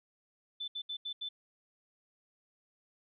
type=tone bursts at uneven times; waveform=sine; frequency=3520 Hz; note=A7; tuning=in tune; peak=-36 dBFS; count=5; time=0.6-0.68 / 0.75-0.82 / 0.89-0.97 / 1.05-1.13 / 1.21-1.29 s; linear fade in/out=10 ms; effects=none